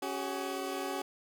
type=chord; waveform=20% pulse; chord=C# suspended fourth; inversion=none; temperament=equal with one note detuned; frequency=277.2 / 377.1 / 415.3 Hz; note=C#4 / F#4 / G#4; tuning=0 / +33 / 0 cents; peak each=-34 / -32 / -37 dBFS; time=0.02-1.02 s; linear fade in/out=5 ms; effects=none